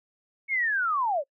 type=linear sweep; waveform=sine; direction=down; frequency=2224 to 523.3 Hz; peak=-23 dBFS; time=0.48-1.24 s; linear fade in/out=50 ms; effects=noise-tail reverb RT60 0.1 s tail -26 dB re dry